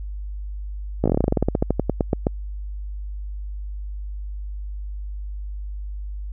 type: slowing click train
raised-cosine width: 2 ms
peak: -5 dBFS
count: 22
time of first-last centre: 1.04-2.269 s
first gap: 17 ms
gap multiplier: 1.11
effects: added 50 Hz sine -28 dBFS peak until 6.32 s